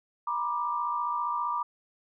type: tone cluster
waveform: sine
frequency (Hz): 959 / 1014 / 1185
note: A#5 / B5 / D6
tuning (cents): +49 / +45 / +15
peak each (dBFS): -31 / -37 / -30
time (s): 0.27-1.63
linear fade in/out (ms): 5
effects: none